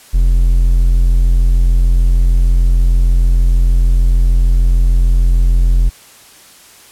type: tone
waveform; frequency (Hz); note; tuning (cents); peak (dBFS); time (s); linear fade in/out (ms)
triangle; 43.28; F1; -15; -5; 0.13-5.9; 20
effects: white hiss -41 dBFS RMS until 6.91 s + low-pass 12000 Hz 12 dB/octave